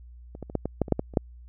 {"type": "clicks", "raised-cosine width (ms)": 2, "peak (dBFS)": [-27, -22, -26, -11, -15, -9, -23, -7, -13, -29, -7], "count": 11, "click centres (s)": [0.351, 0.427, 0.499, 0.553, 0.656, 0.817, 0.882, 0.923, 0.994, 1.138, 1.172], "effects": ["added 60 Hz sine -44 dBFS peak until 1.48 s"]}